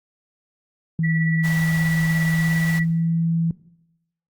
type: tone with pitch glide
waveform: sine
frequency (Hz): 162.3 to 165.81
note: E3 to E3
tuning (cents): -27 to +10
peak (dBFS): -18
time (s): 0.99-3.51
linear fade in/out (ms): 2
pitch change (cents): +37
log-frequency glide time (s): 2.21-3.08
type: tone with tremolo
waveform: sine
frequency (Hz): 1952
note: B6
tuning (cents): -21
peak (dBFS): -23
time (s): 1.03-2.85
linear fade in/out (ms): 20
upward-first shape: sine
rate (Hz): 17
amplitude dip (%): 45
type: high-pass noise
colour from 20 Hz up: pink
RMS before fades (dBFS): -36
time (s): 1.43-2.8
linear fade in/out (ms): 20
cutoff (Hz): 530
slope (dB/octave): 48
effects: noise-tail reverb RT60 0.8 s tail -18 dB re dry + Opus 48 kbps